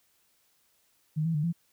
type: tone with pitch steps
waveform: sine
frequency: 154.5 / 164.3 / 149.8 / 169.2 Hz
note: D#3 / E3 / D3 / E3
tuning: -12 / -5 / +35 / +45 cents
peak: -25 dBFS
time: 1.16-1.528 s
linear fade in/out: 20 ms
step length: 92 ms
effects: white hiss -69 dBFS RMS until 1.72 s